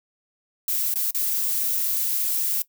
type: noise with dropouts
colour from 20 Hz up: violet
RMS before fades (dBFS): -24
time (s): 0.68-2.62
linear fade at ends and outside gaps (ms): 2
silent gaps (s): 0.939-0.957 / 1.108-1.146
effects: noise-tail reverb RT60 0.1 s tail -18 dB re dry